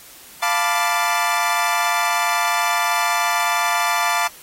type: chord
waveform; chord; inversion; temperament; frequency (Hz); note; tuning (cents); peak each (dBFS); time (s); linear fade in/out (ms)
25% pulse; B half-diminished seventh; second; equal; 698.5 / 880 / 987.8 / 1174.7; F5 / A5 / B5 / D6; 0 / 0 / 0 / 0; -19 / -19 / -21 / -18; 0.42-4.28; 10
effects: white hiss -43 dBFS RMS until 4.42 s + AAC 48 kbps